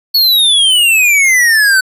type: exponential sweep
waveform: square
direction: down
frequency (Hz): 4436 to 1500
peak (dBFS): -7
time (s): 0.14-1.81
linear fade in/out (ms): 10
effects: resampled to 32000 Hz